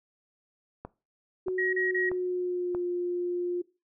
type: click train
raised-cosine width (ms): 1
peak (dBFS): -24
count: 4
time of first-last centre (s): 0.85-2.749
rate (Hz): 1.58
type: tone with pitch glide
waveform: sine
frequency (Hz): 370 to 353.5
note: F#4 to F4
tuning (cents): 0 to +21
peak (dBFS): -27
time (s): 1.46-3.62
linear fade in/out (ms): 10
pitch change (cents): -79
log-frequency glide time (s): 1.79-2.84
type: tone bursts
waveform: sine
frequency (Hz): 1898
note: A#6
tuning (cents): +31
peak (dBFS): -27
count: 3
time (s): 1.58-2.094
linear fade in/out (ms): 5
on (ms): 150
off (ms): 32
effects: noise-tail reverb RT60 0.3 s tail -20 dB re dry